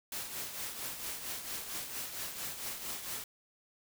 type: noise with tremolo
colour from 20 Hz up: white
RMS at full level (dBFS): -38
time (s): 0.12-3.24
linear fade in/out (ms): 2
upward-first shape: triangle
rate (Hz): 4.4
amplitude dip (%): 60
effects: none